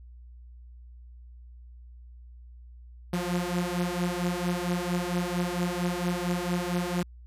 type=beating tone pair; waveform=sawtooth; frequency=174.61 / 179.01 Hz; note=F3 / F3; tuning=0 / +43 cents; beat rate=4.4 Hz; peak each=-26 dBFS; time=3.13-7.03 s; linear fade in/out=5 ms; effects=added 60 Hz sine -45 dBFS peak until 7.26 s + resampled to 32000 Hz